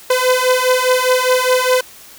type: beating tone pair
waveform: sawtooth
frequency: 505 / 509.9 Hz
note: B4 / C5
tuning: +39 / -45 cents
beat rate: 4.9 Hz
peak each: -11 dBFS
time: 0.1-1.81 s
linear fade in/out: 5 ms
effects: white hiss -40 dBFS RMS until 2.18 s